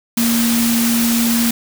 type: tone in noise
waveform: sine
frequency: 233.1 Hz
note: A#3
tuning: in tune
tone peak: -14 dBFS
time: 0.17-1.51 s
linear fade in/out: 5 ms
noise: white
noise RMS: -20 dBFS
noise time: 0.17-1.51 s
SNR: +3 dB
effects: none